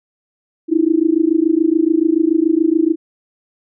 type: tone with amplitude modulation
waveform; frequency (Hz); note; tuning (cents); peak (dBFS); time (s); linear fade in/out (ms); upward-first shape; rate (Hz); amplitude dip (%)
sine; 323.5; E4; -32; -7; 0.68-2.96; 50; sine; 27; 95
effects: none